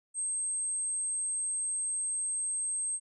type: tone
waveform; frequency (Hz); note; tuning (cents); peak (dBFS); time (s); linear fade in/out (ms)
sine; 8372; C9; 0; -30; 0.14-3; 50
effects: none